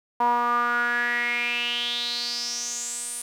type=tone with band-pass filter sweep; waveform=sawtooth; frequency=240 Hz; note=B3; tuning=49 cents flat; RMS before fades=-26 dBFS; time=0.2-3.22 s; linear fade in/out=5 ms; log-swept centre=910 to 9600 Hz; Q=7; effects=9-bit